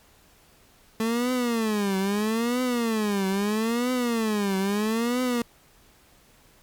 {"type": "tone with vibrato", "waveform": "30% pulse", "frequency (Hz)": 220, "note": "A3", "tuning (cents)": 0, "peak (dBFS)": -20, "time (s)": [1, 5.42], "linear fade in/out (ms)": 2, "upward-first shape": "triangle", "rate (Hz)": 0.77, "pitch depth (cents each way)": 260, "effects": ["pink hiss -57 dBFS RMS until 6.62 s", "MP3 96 kbps"]}